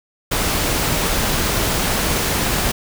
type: noise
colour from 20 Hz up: pink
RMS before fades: -19 dBFS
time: 0.31-2.72 s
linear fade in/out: 10 ms
effects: none